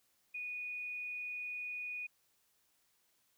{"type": "tone", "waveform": "sine", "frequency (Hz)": 2468, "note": "D#7", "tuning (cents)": -15, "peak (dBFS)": -39, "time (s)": [0.34, 2.07], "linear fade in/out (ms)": 10, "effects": ["white hiss -75 dBFS RMS until 3.37 s"]}